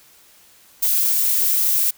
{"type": "noise", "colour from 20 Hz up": "violet", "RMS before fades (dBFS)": -18, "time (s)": [0.82, 1.91], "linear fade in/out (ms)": 10, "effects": ["white hiss -51 dBFS RMS until 1.97 s"]}